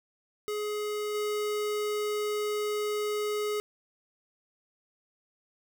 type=tone with level steps; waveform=square; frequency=420 Hz; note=G#4; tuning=19 cents sharp; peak=-31 / -29 dBFS; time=0.48-3.6 s; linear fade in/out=0 ms; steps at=1.14 s; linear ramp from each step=10 ms; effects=none